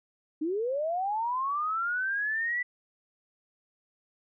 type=linear sweep; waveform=sine; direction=up; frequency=293.7 to 1984 Hz; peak=-27 dBFS; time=0.41-2.63 s; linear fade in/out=10 ms; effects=none